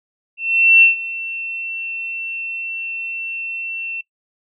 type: tone with ADSR envelope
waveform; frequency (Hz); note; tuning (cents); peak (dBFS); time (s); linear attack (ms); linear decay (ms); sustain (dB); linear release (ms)
sine; 2699; E7; +40; -6; 0.37-4.01; 450; 130; -18; 4
effects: noise-tail reverb RT60 0.1 s tail -21 dB re dry

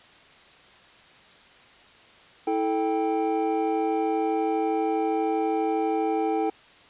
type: tone cluster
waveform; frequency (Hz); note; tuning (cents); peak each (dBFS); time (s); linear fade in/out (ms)
triangle; 324.3 / 436.7 / 785; E4 / A4 / G5; -28 / -13 / +2; -25; 2.47-6.5; 5
effects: white hiss -52 dBFS RMS until 6.89 s + resampled to 8000 Hz

